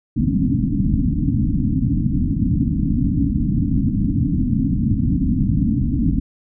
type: low-pass noise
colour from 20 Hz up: white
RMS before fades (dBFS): -18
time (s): 0.16-6.2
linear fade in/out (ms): 10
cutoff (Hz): 290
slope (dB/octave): 96
effects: none